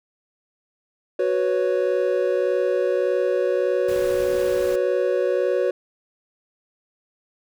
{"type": "chord", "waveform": "triangle", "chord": "F# suspended fourth", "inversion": "none", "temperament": "just", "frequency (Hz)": [370, 493.3, 555], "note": ["F#4", "B4", "C#5"], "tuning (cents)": [0, -2, 2], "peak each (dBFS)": -21, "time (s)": [1.19, 5.71], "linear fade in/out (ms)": 5}
{"type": "noise", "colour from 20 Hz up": "pink", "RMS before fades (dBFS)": -37, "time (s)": [3.88, 4.76], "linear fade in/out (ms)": 5}
{"effects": []}